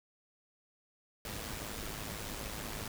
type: noise with amplitude modulation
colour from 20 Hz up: pink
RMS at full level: -39 dBFS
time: 1.25-2.88 s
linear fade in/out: 2 ms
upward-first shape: sine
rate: 106 Hz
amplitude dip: 55%
effects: none